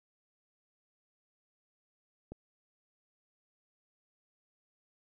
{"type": "click", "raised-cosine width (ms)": 2, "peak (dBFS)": -30, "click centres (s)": 2.32, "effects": []}